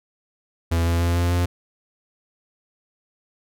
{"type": "tone with pitch steps", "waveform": "45% pulse", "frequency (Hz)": [83.9, 84.87, 85.86, 86.86, 87.87], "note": ["E2", "F2", "F2", "F2", "F2"], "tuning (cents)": [31, -49, -29, -9, 11], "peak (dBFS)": -18, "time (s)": [0.71, 1.46], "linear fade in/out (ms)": 10, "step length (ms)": 150, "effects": []}